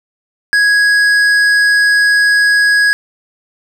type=tone with hard clipping; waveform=triangle; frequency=1661.2 Hz; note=G#6; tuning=in tune; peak=-9 dBFS; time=0.53-2.93 s; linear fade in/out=0 ms; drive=12 dB; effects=none